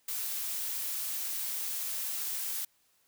blue noise, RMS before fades -35 dBFS, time 0.08-2.65 s, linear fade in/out 5 ms, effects white hiss -70 dBFS RMS until 3.07 s

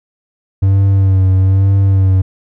triangle tone with vibrato, 96.1 Hz, G2, 34 cents flat, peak -5 dBFS, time 0.62-2.22 s, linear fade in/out 10 ms, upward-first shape sine, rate 1.1 Hz, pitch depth 36 cents each way, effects none

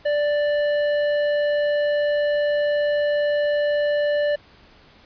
sine tone with tanh clipping, 587.3 Hz, D5, in tune, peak -20 dBFS, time 0.05-4.36 s, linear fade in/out 10 ms, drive 12 dB, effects pink hiss -51 dBFS RMS until 5.05 s + resampled to 11025 Hz

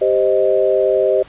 sine chord, C minor, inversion second, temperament equal, 392 / 523.3 / 622.3 Hz, G4 / C5 / Eb5, 0 / 0 / 0 cents, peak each -16 dBFS, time 0.01-1.23 s, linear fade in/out 10 ms, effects pink hiss -43 dBFS RMS until 1.28 s + resampled to 8000 Hz

